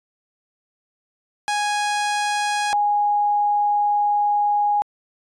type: tone pair in turn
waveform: sawtooth / sine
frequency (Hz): 829 / 825.8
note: G#5 / G#5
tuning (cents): -3 / -10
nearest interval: unison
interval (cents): 7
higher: first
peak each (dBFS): -16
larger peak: neither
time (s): 1.48-2.73 / 2.73-4.82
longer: second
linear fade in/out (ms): 0
effects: resampled to 22050 Hz